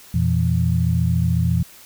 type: tone cluster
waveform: sine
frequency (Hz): 86.3 / 120.4 / 168.4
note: F2 / B2 / E3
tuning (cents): -20 / -44 / +37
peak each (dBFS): -20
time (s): 0.14-1.63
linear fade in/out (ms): 5
effects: white hiss -45 dBFS RMS until 1.85 s